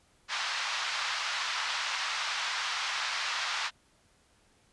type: band-pass noise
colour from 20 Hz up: pink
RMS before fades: -33 dBFS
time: 0.28-3.71 s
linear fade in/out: 50 ms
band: 980 to 5500 Hz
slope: 24 dB/octave
effects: pink hiss -66 dBFS RMS until 4.72 s + resampled to 24000 Hz